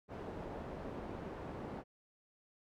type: low-pass noise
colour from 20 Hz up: white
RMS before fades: -45 dBFS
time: 0.08-1.84 s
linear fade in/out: 50 ms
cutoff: 590 Hz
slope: 12 dB/octave
effects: none